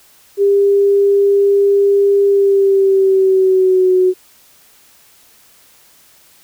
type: tone with pitch glide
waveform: sine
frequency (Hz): 400 to 368.9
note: G4 to F#4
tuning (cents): +35 to -5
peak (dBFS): -8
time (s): 0.37-4.14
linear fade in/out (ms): 50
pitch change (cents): -140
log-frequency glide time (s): 2.26-3.93
effects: white hiss -48 dBFS RMS until 6.43 s

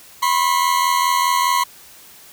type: tone pair together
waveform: 40% pulse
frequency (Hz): 987.8 / 1072.7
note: B5 / C6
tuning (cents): 0 / +43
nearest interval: minor second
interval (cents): 143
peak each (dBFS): -17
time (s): 0.22-1.64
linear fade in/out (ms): 10
effects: white hiss -44 dBFS RMS until 2.32 s

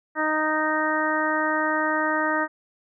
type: harmonic tone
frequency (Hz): 310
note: D#4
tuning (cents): -6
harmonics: 1 / 2 / 3 / 4 / 5 / 6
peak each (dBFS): -28 / -28 / -28 / -28 / -28 / -28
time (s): 0.15-2.48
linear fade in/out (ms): 50
effects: none

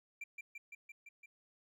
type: tone with echo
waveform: triangle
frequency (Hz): 2360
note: D7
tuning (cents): +8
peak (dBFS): -40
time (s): 0.21-0.24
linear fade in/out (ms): 5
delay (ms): 170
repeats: 6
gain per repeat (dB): -2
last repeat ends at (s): 1.26
effects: none

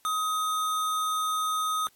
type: tone with sample-and-hold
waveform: sine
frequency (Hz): 1260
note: D#6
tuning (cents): +21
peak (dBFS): -25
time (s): 0.05-1.87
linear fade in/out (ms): 0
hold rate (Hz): 4900
effects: white hiss -64 dBFS RMS until 1.95 s + AAC 64 kbps

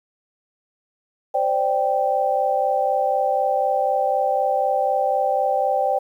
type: chord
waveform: sine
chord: C suspended second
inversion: none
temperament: equal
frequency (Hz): 523.3 / 587.3 / 784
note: C5 / D5 / G5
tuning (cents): 0 / 0 / 0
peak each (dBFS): -23 / -23 / -20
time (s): 1.34-5.99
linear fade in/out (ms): 10
effects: 9-bit

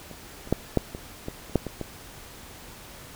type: clicks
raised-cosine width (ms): 2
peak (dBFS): -28 / -28 / -7 / -6 / -21 / -18 / -30 / -6 / -18 / -17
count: 10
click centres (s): 0.113 / 0.474 / 0.526 / 0.773 / 0.949 / 1.284 / 1.497 / 1.557 / 1.667 / 1.813
effects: pink hiss -45 dBFS RMS until 3.15 s

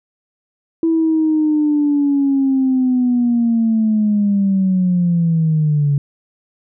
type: linear sweep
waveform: sine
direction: down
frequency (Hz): 329.6 to 140.5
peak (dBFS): -11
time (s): 0.83-5.98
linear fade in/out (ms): 2
effects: tanh soft clip ceiling -7 dBFS

